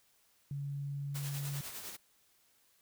sine tone, 141.2 Hz, C#3, 32 cents sharp, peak -36 dBFS, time 0.51-1.61 s, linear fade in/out 2 ms
white noise with tremolo, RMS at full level -43 dBFS, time 1.14-1.97 s, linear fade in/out 20 ms, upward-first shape sine, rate 9.9 Hz, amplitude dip 45%
effects white hiss -70 dBFS RMS until 2.81 s

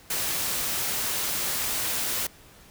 white noise, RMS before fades -28 dBFS, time 0.1-2.27 s, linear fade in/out 5 ms, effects pink hiss -52 dBFS RMS until 2.7 s

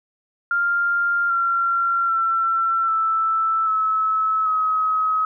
sine tone with pitch steps, 1396.9 / 1371.3 / 1346.2 / 1321.5 / 1297.3 / 1273.6 Hz, F6 / F6 / E6 / E6 / E6 / D#6, 0 / -32 / +36 / +4 / -28 / +40 cents, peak -17 dBFS, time 0.51-5.25 s, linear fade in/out 2 ms, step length 790 ms, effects none

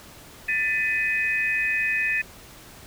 sine tone cluster, 1772 / 2006 / 2514 Hz, A6 / B6 / D#7, +12 / +26 / +17 cents, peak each -25 / -31 / -24 dBFS, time 0.48-2.22 s, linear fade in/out 10 ms, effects pink hiss -46 dBFS RMS until 2.86 s

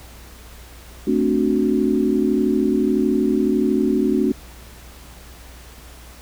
sine chord, D dominant seventh, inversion second, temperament equal, 220 / 261.6 / 293.7 / 370 Hz, A3 / C4 / D4 / F#4, 0 / 0 / 0 / 0 cents, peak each -21 dBFS, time 1.07-4.32 s, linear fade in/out 5 ms, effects added 60 Hz sine -41 dBFS peak until 6.21 s + pink hiss -44 dBFS RMS until 6.21 s

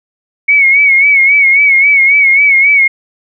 sine tone with vibrato, 2217 Hz, C#7, in tune, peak -4 dBFS, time 0.48-2.88 s, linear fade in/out 10 ms, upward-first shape sine, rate 3.7 Hz, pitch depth 68 cents each way, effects none

